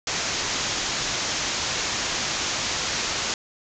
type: low-pass noise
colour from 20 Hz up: white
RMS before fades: -27 dBFS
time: 0.07-3.34 s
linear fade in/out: 2 ms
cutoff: 7100 Hz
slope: 96 dB/octave
effects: none